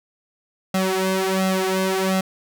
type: tone with flanger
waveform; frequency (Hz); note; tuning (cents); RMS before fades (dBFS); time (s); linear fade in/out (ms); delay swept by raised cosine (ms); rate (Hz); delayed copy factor
sawtooth; 189.2; F#3; +39; -21; 0.74-2.21; 5; 1.5 to 3.4; 1.4; +0.95
effects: none